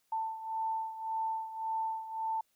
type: beating tone pair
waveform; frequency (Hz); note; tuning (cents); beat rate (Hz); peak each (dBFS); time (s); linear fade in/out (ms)
sine; 889 / 890.8; A5 / A5; +18 / +21; 1.8; -34 / -39; 0.12-2.41; 5
effects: white hiss -75 dBFS RMS until 2.55 s